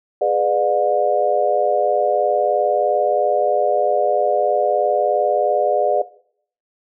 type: chord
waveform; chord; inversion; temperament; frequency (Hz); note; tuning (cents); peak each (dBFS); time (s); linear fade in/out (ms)
sine; G# diminished seventh; none; just; 415.3 / 498.4 / 598 / 717.6; G#4 / B4 / D5 / F5; 0 / +16 / +31 / +47; -22 / -21 / -18 / -21; 0.21-6.02; 5
effects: noise-tail reverb RT60 0.6 s tail -18 dB re dry